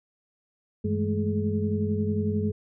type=tone cluster; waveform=sine; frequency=96.8 / 161.7 / 206.3 / 217.4 / 422.6 Hz; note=G2 / E3 / G#3 / A3 / G#4; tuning=-21 / -33 / -11 / -21 / +30 cents; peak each=-28 / -37 / -28 / -31 / -31 dBFS; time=0.84-2.52 s; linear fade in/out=10 ms; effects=none